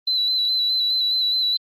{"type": "tone with vibrato", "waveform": "sine", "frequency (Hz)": 3997, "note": "B7", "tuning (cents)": 20, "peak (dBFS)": -17, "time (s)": [0.07, 1.57], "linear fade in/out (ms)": 5, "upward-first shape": "square", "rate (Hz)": 4.8, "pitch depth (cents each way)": 27, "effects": ["tanh soft clip ceiling -13 dBFS", "Opus 24 kbps"]}